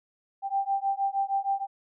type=beating tone pair; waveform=sine; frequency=784 / 790.4 Hz; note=G5 / G5; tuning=0 / +14 cents; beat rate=6.4 Hz; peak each=-28 dBFS; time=0.42-1.67 s; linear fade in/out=50 ms; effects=none